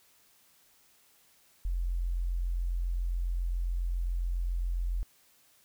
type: tone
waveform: sine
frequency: 43.65 Hz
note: F1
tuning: in tune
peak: -28 dBFS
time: 1.65-5.03 s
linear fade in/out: 0 ms
effects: white hiss -64 dBFS RMS until 5.64 s